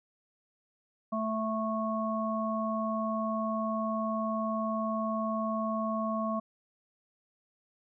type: harmonic tone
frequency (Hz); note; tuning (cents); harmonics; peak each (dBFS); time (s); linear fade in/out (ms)
220; A3; 0; 1 / 3 / 5; -32 / -34 / -34; 1.12-6.4; 10
effects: none